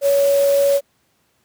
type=tone in noise; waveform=sine; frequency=561 Hz; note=C#5; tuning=21 cents sharp; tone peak=-12 dBFS; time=0.01-0.81 s; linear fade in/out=50 ms; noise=white; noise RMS=-30 dBFS; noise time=0.01-0.81 s; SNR=+15 dB; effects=pink hiss -63 dBFS RMS until 1.44 s + high-pass 100 Hz 12 dB/octave